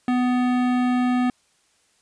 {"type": "tone with hard clipping", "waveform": "sine", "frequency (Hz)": 248.9, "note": "B3", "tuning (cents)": 14, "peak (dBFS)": -20, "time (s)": [0.08, 1.3], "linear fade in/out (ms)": 2, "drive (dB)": 17, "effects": ["white hiss -63 dBFS RMS until 2.01 s", "resampled to 22050 Hz"]}